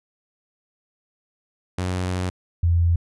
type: tone pair in turn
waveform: sawtooth / sine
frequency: 91.4 / 85.16 Hz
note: F#2 / F2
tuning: -21 / -43 cents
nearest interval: minor second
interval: 122 cents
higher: first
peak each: -19 / -15 dBFS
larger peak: second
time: 1.78-2.3 / 2.63-2.96 s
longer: first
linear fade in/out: 5 ms
effects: resampled to 24000 Hz